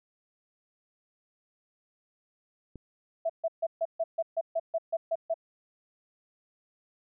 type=click; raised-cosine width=3 ms; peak=-31 dBFS; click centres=2.757 s
type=tone bursts; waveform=sine; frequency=659.3 Hz; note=E5; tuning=in tune; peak=-25 dBFS; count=12; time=3.25-5.342 s; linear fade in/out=10 ms; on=46 ms; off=140 ms
effects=none